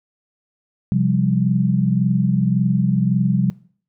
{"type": "chord", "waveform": "sine", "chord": "C suspended fourth", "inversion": "none", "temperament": "just", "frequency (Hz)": [130.81, 174.42, 196.22], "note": ["C3", "F3", "G3"], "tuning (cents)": [0, -2, 2], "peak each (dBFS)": -19, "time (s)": [0.92, 3.5], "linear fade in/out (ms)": 0, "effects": ["noise-tail reverb RT60 0.5 s tail -22 dB re dry"]}